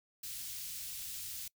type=band-stop noise; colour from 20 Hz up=white; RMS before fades=-43 dBFS; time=0.23-1.48 s; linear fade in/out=5 ms; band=110 to 3100 Hz; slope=12 dB/octave; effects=noise-tail reverb RT60 0.1 s tail -24 dB re dry